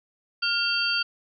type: tone cluster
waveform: sine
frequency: 1407 / 2726 / 3182 / 4602 Hz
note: F6 / F7 / G7 / D8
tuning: +12 / -43 / +25 / -36 cents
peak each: -27 / -29 / -31 / -26 dBFS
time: 0.42-1.03 s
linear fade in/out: 10 ms
effects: none